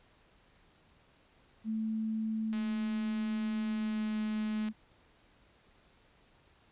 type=tone with pitch glide; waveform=sine; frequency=220 to 217 Hz; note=A3 to A3; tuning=0 to -24 cents; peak=-31 dBFS; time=1.64-4.73 s; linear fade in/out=50 ms; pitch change=-24 cents; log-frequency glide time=3.67-4.12 s
type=click train; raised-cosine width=0.3 ms; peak=-32 dBFS; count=458; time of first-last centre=2.53-4.686 s; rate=212 Hz
effects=pink hiss -65 dBFS RMS until 6.71 s + resampled to 8000 Hz